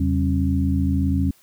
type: tone cluster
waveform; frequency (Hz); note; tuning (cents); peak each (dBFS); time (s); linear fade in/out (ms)
sine; 82.5 / 135.1 / 190.2 / 271.6; E2 / C#3 / F#3 / C#4; +2 / -44 / +48 / -35; -20 / -29 / -24 / -23; 0-1.31; 5
effects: white hiss -56 dBFS RMS until 1.42 s